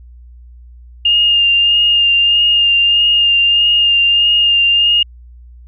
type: tone with vibrato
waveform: sine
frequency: 2820 Hz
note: F7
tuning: 16 cents sharp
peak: -8 dBFS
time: 1.05-5.03 s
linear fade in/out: 5 ms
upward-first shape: sine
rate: 1.6 Hz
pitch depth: 19 cents each way
effects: added 60 Hz sine -35 dBFS peak until 5.67 s